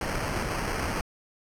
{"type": "noise with sample-and-hold", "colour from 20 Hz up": "pink", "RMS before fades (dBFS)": -30, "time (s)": [0.01, 1.01], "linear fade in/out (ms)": 2, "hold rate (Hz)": 3675, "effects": ["low-pass 12000 Hz 12 dB/octave"]}